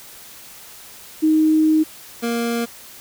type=tone pair in turn; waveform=sine / 25% pulse; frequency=312.6 / 234.2 Hz; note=D#4 / A#3; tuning=+8 / +8 cents; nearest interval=perfect fourth; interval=500 cents; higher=first; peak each=-12 / -16 dBFS; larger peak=first; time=1.22-1.84 / 2.22-2.66 s; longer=first; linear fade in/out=20 ms; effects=white hiss -41 dBFS RMS until 3 s